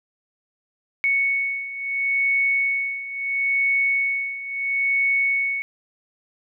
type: beating tone pair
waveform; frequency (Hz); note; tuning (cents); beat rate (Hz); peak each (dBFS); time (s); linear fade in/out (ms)
sine; 2217 / 2217.74; C#7 / C#7; 0 / 0; 0.74; -25 / -21; 1.04-5.62; 0
effects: none